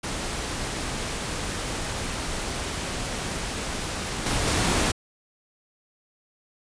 pink noise with level steps, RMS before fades -30 / -25 / -23 dBFS, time 0.03-4.92 s, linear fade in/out 10 ms, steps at 4.26 / 4.47 s, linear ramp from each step 5 ms, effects resampled to 22050 Hz

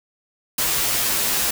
white noise with comb filter, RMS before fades -21 dBFS, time 0.58-1.51 s, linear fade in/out 5 ms, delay 11 ms, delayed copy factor -0.8, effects none

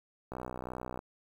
click train, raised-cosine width 1 ms, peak -25 dBFS, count 43, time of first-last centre 0.32-0.991 s, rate 62.6 Hz, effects 9-bit

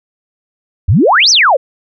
sine exponential two-way sweep, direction up then down, 73.42 to 6272 to 479.6 Hz, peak -5 dBFS, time 0.88-1.57 s, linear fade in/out 10 ms, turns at 1.3 s, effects none

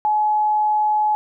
sine tone, 849 Hz, G#5, 38 cents sharp, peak -15 dBFS, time 0.05-1.15 s, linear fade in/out 0 ms, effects none

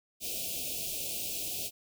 white band-stop noise, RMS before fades -36 dBFS, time 0.2-1.71 s, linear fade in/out 50 ms, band 740 to 2400 Hz, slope 96 dB/octave, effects none

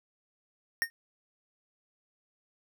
square tone with exponential decay, 1842 Hz, A#6, 21 cents flat, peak -22 dBFS, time 0.82-0.9 s, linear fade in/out 0 ms, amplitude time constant 17 ms, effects none

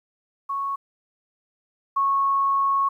sine tone pair in turn, 1106 / 1100.6 Hz, C#6 / C#6, -4 / -13 cents, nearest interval unison, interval 9 cents, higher first, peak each -24 / -18 dBFS, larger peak second, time 0.49-0.76 / 1.96-2.89 s, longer second, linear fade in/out 10 ms, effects 10-bit

